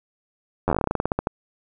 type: slowing click train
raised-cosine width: 1 ms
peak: -7 dBFS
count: 18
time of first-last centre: 0.68-1.271 s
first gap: 10 ms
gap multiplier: 1.14
effects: none